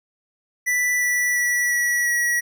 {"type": "tone with pitch steps", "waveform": "square", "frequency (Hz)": [1975.5, 1961.9, 1948.3, 1934.8, 1921.5], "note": ["B6", "B6", "B6", "B6", "B6"], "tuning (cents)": [0, -12, -24, -36, -48], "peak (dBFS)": -19, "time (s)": [0.66, 2.41], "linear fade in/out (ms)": 20, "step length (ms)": 350, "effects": []}